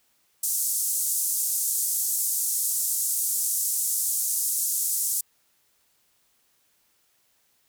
white band-pass noise, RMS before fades -26 dBFS, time 0.43-5.21 s, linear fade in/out 5 ms, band 6800 to 13000 Hz, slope 24 dB/octave, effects white hiss -67 dBFS RMS until 7.68 s

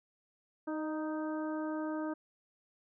harmonic tone with a mistuned harmonic, 311.1 Hz, D#4, in tune, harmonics 1 / 2 / 3 / 4 / 5, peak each -35 / -41 / -45 / -47 / -49 dBFS, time 0.67-2.14 s, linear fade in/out 10 ms, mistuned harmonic 2, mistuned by -20 cents, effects none

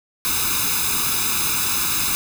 white noise with comb filter, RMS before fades -21 dBFS, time 0.25-2.15 s, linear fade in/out 0 ms, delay 0.79 ms, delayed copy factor +0.85, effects none

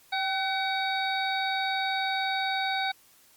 harmonic tone with a mistuned harmonic, 756 Hz, F#5, 37 cents sharp, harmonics 1 / 2 / 3 / 5 / 6, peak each -29 / -33 / -34 / -33 / -40 dBFS, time 0.12-2.92 s, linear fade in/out 10 ms, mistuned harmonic 1, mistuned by +40 cents, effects white hiss -59 dBFS RMS until 3.36 s + Opus 48 kbps

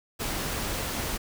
pink noise, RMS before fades -31 dBFS, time 0.19-1.18 s, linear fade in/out 20 ms, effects none

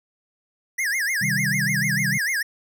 square tone with vibrato, 1864.7 Hz, A#6, in tune, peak -22 dBFS, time 0.78-2.43 s, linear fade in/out 10 ms, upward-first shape sine, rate 6.7 Hz, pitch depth 260 cents each way
sine chord, C minor, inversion none, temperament just, 130.81 / 156.98 / 196.22 Hz, C3 / Eb3 / G3, 0 / +16 / +2 cents, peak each -28 dBFS, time 1.21-2.18 s, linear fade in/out 10 ms
effects none

